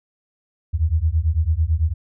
sine beating tone pair, 75.7 / 84.7 Hz, D#2 / E2, -47 / +48 cents, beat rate 9 Hz, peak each -19 dBFS, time 0.73-1.94 s, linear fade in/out 20 ms, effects none

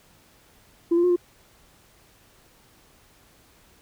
sine tone with pitch steps, 339.3 / 346.2 / 358.1 / 351.5 Hz, F4 / F4 / F4 / F4, -50 / -15 / +43 / +11 cents, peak -15 dBFS, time 0.91-1.162 s, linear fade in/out 10 ms, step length 63 ms, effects tanh soft clip ceiling -14 dBFS + pink hiss -57 dBFS RMS until 3.81 s

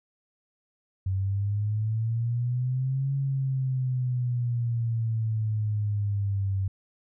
sine exponential two-way sweep, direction up then down, 94 to 138.2 to 95.8 Hz, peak -24 dBFS, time 1.06-6.68 s, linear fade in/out 5 ms, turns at 3.14 s, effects none

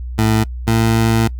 20% pulse tone pair in turn, 110 / 113.09 Hz, A2 / A2, 0 / +48 cents, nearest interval unison, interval 48 cents, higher second, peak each -7 dBFS, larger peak neither, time 0.18-0.44 / 0.67-1.28 s, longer second, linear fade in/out 10 ms, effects noise-tail reverb RT60 0.1 s tail -22 dB re dry + added 61 Hz sine -23 dBFS peak until 1.39 s

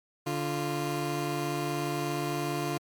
20% pulse tone pair together, 146.1 / 349.2 Hz, D3 / F4, -9 / 0 cents, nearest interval octave + minor third, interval 1509 cents, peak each -27 dBFS, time 0.26-2.78 s, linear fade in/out 10 ms, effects MP3 96 kbps

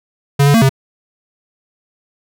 square tone with pitch steps, 141 / 143.2 / 227.5 / 134.5 Hz, C#3 / D3 / A#3 / C3, +30 / -43 / -42 / +48 cents, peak -8 dBFS, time 0.39-0.694 s, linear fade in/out 10 ms, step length 76 ms, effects none

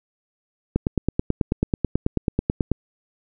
click train, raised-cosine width 3 ms, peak -6 dBFS, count 19, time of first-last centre 0.76-2.717 s, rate 9.2 Hz, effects none

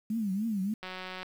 sine tone with vibrato, 207.7 Hz, G#3, in tune, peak -28 dBFS, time 0.1-0.74 s, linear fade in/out 5 ms, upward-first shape triangle, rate 3.4 Hz, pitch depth 210 cents each way
click train, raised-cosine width 0.3 ms, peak -24 dBFS, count 75, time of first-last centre 0.83-1.23 s, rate 185 Hz
effects 9-bit

